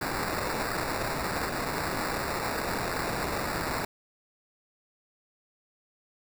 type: noise with sample-and-hold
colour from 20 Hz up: white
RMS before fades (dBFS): -31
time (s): 0.01-3.85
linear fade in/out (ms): 5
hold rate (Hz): 3150
effects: none